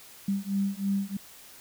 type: beating tone pair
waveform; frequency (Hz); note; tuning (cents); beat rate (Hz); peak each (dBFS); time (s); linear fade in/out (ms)
sine; 196 / 199.1; G3 / G3; 0 / +27; 3.1; -29; 0.28-1.17; 5
effects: white hiss -50 dBFS RMS until 1.6 s